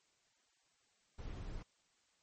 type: noise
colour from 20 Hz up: brown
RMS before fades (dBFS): -45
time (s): 1.18-1.63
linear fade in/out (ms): 10
effects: white hiss -75 dBFS RMS until 2.22 s + MP3 32 kbps